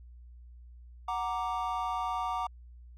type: chord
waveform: triangle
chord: Gb augmented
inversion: none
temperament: equal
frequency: 740 / 932.3 / 1174.7 Hz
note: Gb5 / Bb5 / D6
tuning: 0 / 0 / 0 cents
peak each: -33 dBFS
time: 1.08-2.47 s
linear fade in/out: 5 ms
effects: added 60 Hz sine -48 dBFS peak until 2.97 s